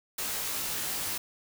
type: noise with comb filter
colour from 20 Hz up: white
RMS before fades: -33 dBFS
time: 0.18-1.18 s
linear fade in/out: 5 ms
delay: 17 ms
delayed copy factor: -1
effects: none